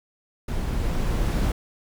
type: noise with level ramp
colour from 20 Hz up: brown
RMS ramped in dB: -27 to -21 dBFS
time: 0.48-1.52 s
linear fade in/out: 5 ms
effects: none

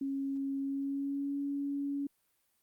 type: tone with pitch glide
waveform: sine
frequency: 273.9 to 281.8 Hz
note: C#4 to C#4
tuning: -21 to +29 cents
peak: -32 dBFS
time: 0.01-2.07 s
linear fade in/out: 5 ms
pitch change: +50 cents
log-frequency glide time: 0.59-1.38 s
effects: white hiss -75 dBFS RMS until 2.62 s + Opus 48 kbps

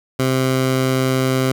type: tone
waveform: 15% pulse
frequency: 130.81 Hz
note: C3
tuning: in tune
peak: -9 dBFS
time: 0.19-1.52 s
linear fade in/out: 5 ms
effects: none

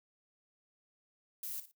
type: noise with echo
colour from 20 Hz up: violet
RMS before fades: -41 dBFS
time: 1.43-1.6 s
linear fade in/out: 2 ms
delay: 57 ms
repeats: 2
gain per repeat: -12 dB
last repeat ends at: 1.714 s
effects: noise-tail reverb RT60 0.1 s tail -17 dB re dry

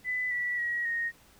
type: tone with pitch steps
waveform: sine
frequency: 2000 / 1953.2 / 1907.5 / 1862.8 Hz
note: B6 / B6 / A#6 / A#6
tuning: +21 / -20 / +39 / -2 cents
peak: -28 dBFS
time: 0.04-1.12 s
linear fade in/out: 50 ms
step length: 270 ms
effects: pink hiss -59 dBFS RMS until 1.39 s

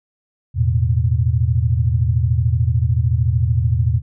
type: chord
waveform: sine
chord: E suspended fourth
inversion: none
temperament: equal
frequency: 82.41 / 110 / 123.47 Hz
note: E2 / A2 / B2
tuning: 0 / 0 / 0 cents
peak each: -18 dBFS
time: 0.54-4.02 s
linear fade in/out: 50 ms
effects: none

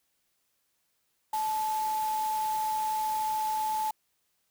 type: tone in noise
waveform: sine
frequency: 867 Hz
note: A5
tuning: 26 cents flat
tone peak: -27 dBFS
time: 1.33-3.91 s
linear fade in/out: 5 ms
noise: white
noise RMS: -42 dBFS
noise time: 1.33-3.91 s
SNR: +12 dB
effects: white hiss -75 dBFS RMS until 4.5 s

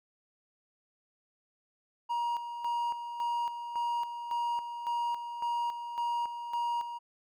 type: tone with tremolo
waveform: triangle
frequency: 948 Hz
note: A#5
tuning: 29 cents sharp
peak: -27 dBFS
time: 2.09-6.99 s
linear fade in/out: 20 ms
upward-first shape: square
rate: 1.8 Hz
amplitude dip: 60%
effects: none

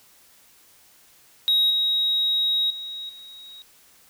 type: tone with level steps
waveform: sine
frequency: 3800 Hz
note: A#7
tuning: 33 cents sharp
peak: -14 / -18 / -31 / -40 dBFS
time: 1.48-3.62 s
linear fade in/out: 0 ms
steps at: 1.7 / 2.7 / 3.09 s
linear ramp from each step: 5 ms
effects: tanh soft clip ceiling -15 dBFS + white hiss -55 dBFS RMS until 4.09 s

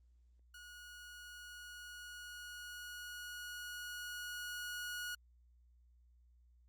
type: tone with level ramp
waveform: sawtooth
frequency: 1452 Hz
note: F#6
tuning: 33 cents flat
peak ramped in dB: -49 to -37 dBFS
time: 0.54-5.15 s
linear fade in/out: 5 ms
effects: added 60 Hz sine -64 dBFS peak until 6.68 s + Opus 32 kbps

